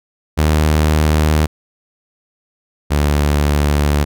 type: tone pair in turn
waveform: sawtooth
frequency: 76.9 / 73.2 Hz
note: D#2 / D2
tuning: -20 / -5 cents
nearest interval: minor second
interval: 85 cents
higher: first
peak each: -7 / -8 dBFS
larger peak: first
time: 0.37-1.47 / 2.9-4.05 s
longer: second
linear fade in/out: 20 ms
effects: none